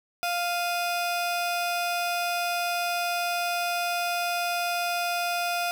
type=tone pair together; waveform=30% pulse; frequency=698.5 / 2485 Hz; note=F5 / D#7; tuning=0 / -3 cents; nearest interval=octave + minor seventh; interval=2197 cents; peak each=-24 / -30 dBFS; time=0.23-5.71 s; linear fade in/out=0 ms; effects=none